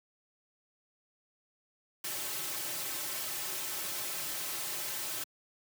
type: noise with comb filter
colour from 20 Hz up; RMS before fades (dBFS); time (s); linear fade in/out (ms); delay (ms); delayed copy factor
white; -37; 2.04-5.24; 5; 4.2; -0.9
effects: high-pass 150 Hz 12 dB/octave